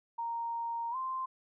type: tone with pitch glide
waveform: sine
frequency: 930 to 1043.9 Hz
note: A#5 to C6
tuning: -4 to -4 cents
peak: -33 dBFS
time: 0.18-1.26 s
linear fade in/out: 10 ms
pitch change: +200 cents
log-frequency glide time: 0.91-0.96 s
effects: none